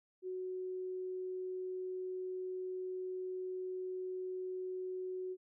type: tone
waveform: sine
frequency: 370 Hz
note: F#4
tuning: in tune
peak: -38 dBFS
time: 0.22-5.37 s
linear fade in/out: 50 ms
effects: none